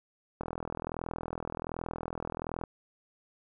click train, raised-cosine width 1 ms, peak -21 dBFS, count 93, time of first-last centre 0.41-2.638 s, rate 41.3 Hz, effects none

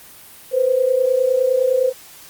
sine tone pair together, 490.7 / 520.5 Hz, B4 / C5, -11 / -9 cents, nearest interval minor second, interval 102 cents, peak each -19 / -15 dBFS, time 0.51-1.93 s, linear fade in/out 50 ms, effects white hiss -42 dBFS RMS until 2.29 s + Opus 32 kbps

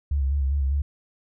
sine tone with vibrato, 69.3 Hz, C#2, in tune, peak -20 dBFS, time 0.11-0.82 s, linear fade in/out 5 ms, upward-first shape square, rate 5 Hz, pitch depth 50 cents each way, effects none

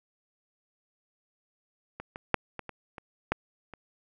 clicks, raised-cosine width 0.5 ms, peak -23 / -23 / -6 / -21 / -24 / -26 / -10 / -28 dBFS, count 8, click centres 2 / 2.159 / 2.343 / 2.593 / 2.693 / 2.982 / 3.32 / 3.737 s, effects none

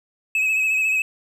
triangle tone with vibrato, 2569 Hz, E7, 45 cents flat, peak -16 dBFS, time 0.35-1.02 s, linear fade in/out 2 ms, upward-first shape sine, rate 14 Hz, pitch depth 35 cents each way, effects none

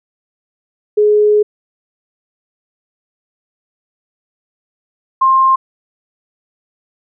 sine tone pair in turn, 420 / 1058.3 Hz, G#4 / C6, +19 / +19 cents, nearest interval octave + major third, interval 1600 cents, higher second, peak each -7 dBFS, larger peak neither, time 0.97-1.43 / 5.21-5.56 s, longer first, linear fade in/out 10 ms, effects none

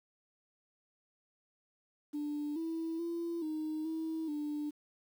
sine tone with pitch steps, 295.1 / 326.6 / 338.2 / 310.4 / 321 / 296.9 Hz, D4 / E4 / E4 / D#4 / E4 / D4, +8 / -16 / +44 / -4 / -46 / +19 cents, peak -33 dBFS, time 2.13-4.71 s, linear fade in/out 20 ms, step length 430 ms, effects tanh soft clip ceiling -31 dBFS + 10-bit

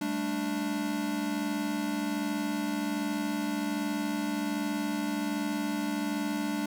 square chord, G suspended second, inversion none, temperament equal with one note detuned, 198.73 / 220 / 293.7 Hz, G3 / A3 / D4, +24 / 0 / 0 cents, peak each -37 / -36 / -32 dBFS, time 0.01-6.66 s, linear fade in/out 5 ms, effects none

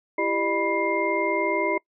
sine tone cluster, 335.4 / 395.2 / 606 / 984 / 2110 Hz, E4 / G4 / D#5 / B5 / C7, +30 / +14 / -46 / -7 / +14 cents, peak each -28 dBFS, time 0.18-1.78 s, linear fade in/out 5 ms, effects noise-tail reverb RT60 0.1 s tail -24 dB re dry

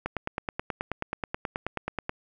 click train, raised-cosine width 0.5 ms, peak -14 dBFS, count 20, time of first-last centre 0.06-2.094 s, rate 9.34 Hz, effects none

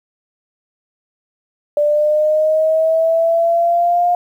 sine linear sweep, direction up, 587.3 to 709 Hz, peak -11 dBFS, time 1.77-4.15 s, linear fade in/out 2 ms, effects 8-bit

